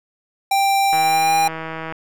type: tone with pitch glide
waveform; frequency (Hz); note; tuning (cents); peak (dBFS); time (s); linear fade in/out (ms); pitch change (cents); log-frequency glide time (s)
square; 787 to 804.9; G5 to G5; +7 to +46; -15; 0.51-1.48; 5; +39; 0.98-1.35
type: click train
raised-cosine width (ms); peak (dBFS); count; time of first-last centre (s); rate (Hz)
0.5; -14; 161; 0.93-1.924; 161
effects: none